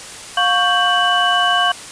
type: tone cluster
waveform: sine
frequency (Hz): 711 / 1115 / 1574 / 2972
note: F5 / C#6 / G6 / F#7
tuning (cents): +31 / +10 / +7 / +7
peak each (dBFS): -18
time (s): 0.37-1.72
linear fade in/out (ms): 5
effects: white hiss -33 dBFS RMS until 1.91 s + resampled to 22050 Hz